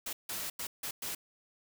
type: noise bursts at uneven times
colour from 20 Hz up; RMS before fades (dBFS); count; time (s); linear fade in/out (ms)
white; -38; 5; 0.06-0.13 / 0.29-0.5 / 0.59-0.67 / 0.83-0.91 / 1.02-1.15; 5
effects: none